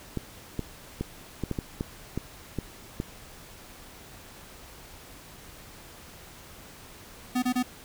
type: clicks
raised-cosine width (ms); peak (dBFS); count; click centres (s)
3; -16; 10; 0.173 / 0.593 / 1.01 / 1.437 / 1.513 / 1.588 / 1.809 / 2.176 / 2.587 / 3.001
type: tone bursts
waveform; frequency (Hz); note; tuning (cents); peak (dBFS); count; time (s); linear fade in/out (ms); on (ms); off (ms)
square; 250.1; B3; +22; -24; 3; 7.35-7.629; 10; 75; 27
effects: pink hiss -48 dBFS RMS until 7.84 s